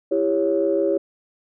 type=chord; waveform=sine; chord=C# diminished; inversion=first; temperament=just; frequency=332.6 / 399.1 / 554.4 Hz; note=E4 / G4 / C#5; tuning=+16 / +31 / 0 cents; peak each=-22 / -21 / -21 dBFS; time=0.11-0.98 s; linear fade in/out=10 ms; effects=tanh soft clip ceiling -8 dBFS